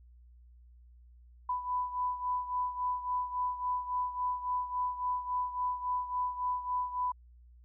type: beating tone pair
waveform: sine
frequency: 994 / 997.6 Hz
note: B5 / B5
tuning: +11 / +17 cents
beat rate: 3.6 Hz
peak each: -32 / -37 dBFS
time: 1.49-7.12 s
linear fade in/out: 5 ms
effects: added 60 Hz sine -54 dBFS peak until 7.64 s